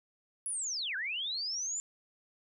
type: linear two-way sweep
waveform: sine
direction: down then up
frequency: 10548 to 1464 to 7260 Hz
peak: -33 dBFS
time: 0.46-1.8 s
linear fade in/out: 0 ms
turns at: 0.96 s
effects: none